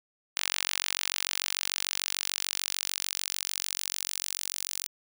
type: tone with high-pass filter sweep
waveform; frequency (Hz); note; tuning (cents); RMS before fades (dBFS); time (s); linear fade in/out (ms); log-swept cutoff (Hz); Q
sawtooth; 46.76; F#1; +19; -33; 0.36-4.87; 10; 2700 to 6100; 0.83
effects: none